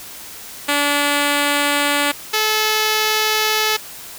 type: tone pair in turn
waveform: 5% pulse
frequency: 288.4 / 432.1 Hz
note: D4 / A4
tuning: -31 / -31 cents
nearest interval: perfect fifth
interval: 700 cents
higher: second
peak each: -4 / -4 dBFS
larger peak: neither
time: 0.68-2.12 / 2.33-3.77 s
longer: neither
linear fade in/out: 10 ms
effects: white hiss -35 dBFS RMS until 4.18 s